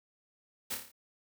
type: noise with echo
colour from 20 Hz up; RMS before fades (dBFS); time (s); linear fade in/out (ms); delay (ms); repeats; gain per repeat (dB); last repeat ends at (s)
white; -36; 0.7-0.75; 10; 28; 6; -4; 0.918
effects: none